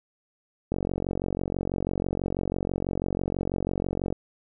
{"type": "click train", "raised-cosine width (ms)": 2, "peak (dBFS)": -14, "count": 158, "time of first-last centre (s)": [0.72, 4.126], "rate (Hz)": 46.1, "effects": []}